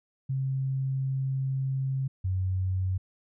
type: tone pair in turn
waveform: sine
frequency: 133.7 / 93.37 Hz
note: C3 / F#2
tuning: +38 / +16 cents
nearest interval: tritone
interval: 622 cents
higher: first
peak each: -26 / -25 dBFS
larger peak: second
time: 0.29-2.08 / 2.24-2.98 s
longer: first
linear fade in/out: 10 ms
effects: none